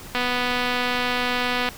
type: click train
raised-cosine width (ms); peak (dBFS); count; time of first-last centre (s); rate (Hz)
0.3; -8; 381; 0.15-1.688; 247
effects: pink hiss -40 dBFS RMS until 1.77 s